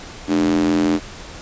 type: tone with high-pass filter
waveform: square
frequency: 42.58 Hz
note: F1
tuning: 43 cents flat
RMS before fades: -17 dBFS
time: 0.27-1 s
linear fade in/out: 50 ms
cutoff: 270 Hz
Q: 8.2
effects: pink hiss -36 dBFS RMS until 1.41 s + resampled to 16000 Hz